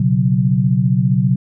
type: chord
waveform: sine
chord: B suspended second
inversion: none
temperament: equal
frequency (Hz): 123.47 / 138.59 / 185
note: B2 / C#3 / F#3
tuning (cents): 0 / 0 / 0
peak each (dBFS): -16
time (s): 0-1.36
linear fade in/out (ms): 5
effects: none